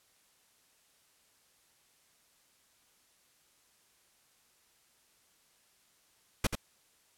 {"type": "noise with echo", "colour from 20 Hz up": "pink", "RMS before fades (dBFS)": -27, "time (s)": [6.44, 6.47], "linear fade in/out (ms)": 5, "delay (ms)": 84, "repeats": 1, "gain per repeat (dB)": -7, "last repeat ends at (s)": 6.554, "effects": ["white hiss -68 dBFS RMS until 7.17 s", "low-pass 12000 Hz 12 dB/octave"]}